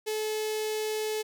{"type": "tone with notch filter", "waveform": "sawtooth", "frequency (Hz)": 431.2, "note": "A4", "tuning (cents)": -35, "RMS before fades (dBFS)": -31, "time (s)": [0.06, 1.23], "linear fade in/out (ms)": 20, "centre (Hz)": 1200, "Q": 0.76, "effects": []}